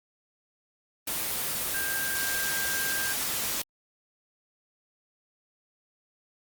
sine tone in noise, 1591 Hz, G6, 25 cents sharp, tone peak -31 dBFS, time 1.74-3.13 s, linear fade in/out 5 ms, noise white, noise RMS -30 dBFS, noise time 1.07-3.62 s, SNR -4 dB, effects Opus 24 kbps

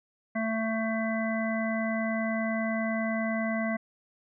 harmonic tone, 222.5 Hz, A3, 20 cents sharp, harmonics 1 / 3 / 5 / 7 / 9, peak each -29 / -32 / -40 / -40 / -35 dBFS, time 0.35-3.77 s, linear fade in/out 10 ms, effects none

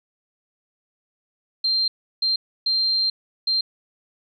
sine tone bursts at uneven times, 4166 Hz, C8, 8 cents flat, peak -18 dBFS, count 4, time 1.64-1.88 / 2.22-2.36 / 2.66-3.1 / 3.47-3.61 s, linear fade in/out 5 ms, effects none

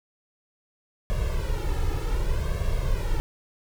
brown noise with flanger, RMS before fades -25 dBFS, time 1.1-3.2 s, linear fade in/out 0 ms, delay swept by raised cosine 1.8 to 2.33 ms, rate 0.65 Hz, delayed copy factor +0.95, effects none

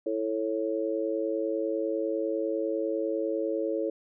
sine chord, A major, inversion second, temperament just, 330 / 440 / 550 Hz, E4 / A4 / C#5, +2 / 0 / -14 cents, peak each -31 dBFS, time 0.06-3.9 s, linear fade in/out 5 ms, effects none

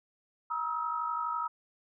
sine tone cluster, 952 / 1274 / 1326 Hz, A#5 / D#6 / E6, +36 / +41 / +10 cents, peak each -35 / -33 / -38 dBFS, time 0.5-1.48 s, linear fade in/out 10 ms, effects none

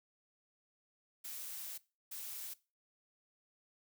blue noise bursts at uneven times, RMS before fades -45 dBFS, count 2, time 1.24-1.78 / 2.11-2.54 s, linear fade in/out 10 ms, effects noise-tail reverb RT60 0.3 s tail -20 dB re dry

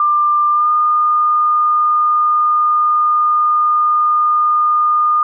sine tone with pitch glide, 1191 to 1218.1 Hz, D6 to D#6, +24 to -37 cents, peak -10 dBFS, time 0-5.23 s, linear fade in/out 2 ms, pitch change +39 cents, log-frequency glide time 0.51-0.7 s, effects none

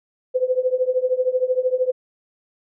sine tone with tremolo, 509 Hz, C5, 48 cents flat, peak -13 dBFS, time 0.34-1.92 s, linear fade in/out 20 ms, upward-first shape triangle, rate 13 Hz, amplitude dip 95%, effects none

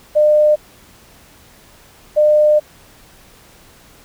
sine tone pair in turn, 603 / 603 Hz, D5 / D5, +46 / +46 cents, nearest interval unison, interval 0 cents, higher neither, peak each -8 dBFS, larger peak neither, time 0.15-0.56 / 2.16-2.6 s, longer second, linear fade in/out 20 ms, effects pink hiss -46 dBFS RMS until 4.04 s

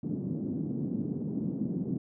white band-pass noise, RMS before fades -33 dBFS, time 0.03-1.98 s, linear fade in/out 5 ms, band 150 to 270 Hz, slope 24 dB/octave, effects none

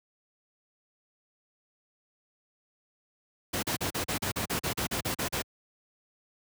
pink noise bursts, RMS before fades -30 dBFS, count 14, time 3.53-5.423 s, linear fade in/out 10 ms, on 99 ms, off 39 ms, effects high-pass 80 Hz 12 dB/octave

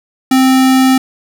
square tone, 261.6 Hz, C4, in tune, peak -7 dBFS, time 0.31-0.98 s, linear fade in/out 5 ms, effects none

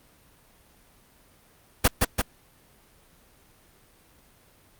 pink noise with echo, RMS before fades -17 dBFS, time 1.84-1.88 s, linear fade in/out 10 ms, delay 170 ms, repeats 2, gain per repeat -3 dB, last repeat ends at 2.22 s, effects pink hiss -58 dBFS RMS until 4.79 s + Opus 32 kbps

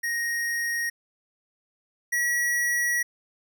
square tone pair in turn, 1872 / 1923.5 Hz, A#6 / B6, +7 / -46 cents, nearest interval unison, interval 47 cents, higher second, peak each -26 / -23 dBFS, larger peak second, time 0.03-0.9 / 2.12-3.03 s, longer second, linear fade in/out 10 ms, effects none

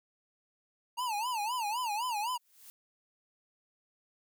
square tone with vibrato, 912 Hz, A#5, 38 cents flat, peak -32 dBFS, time 0.97-2.38 s, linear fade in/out 20 ms, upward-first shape sine, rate 3.9 Hz, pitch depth 190 cents each way
blue noise with exponential growth, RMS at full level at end -49 dBFS, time 2.26-2.7 s, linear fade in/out 0 ms, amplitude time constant 94 ms
effects none

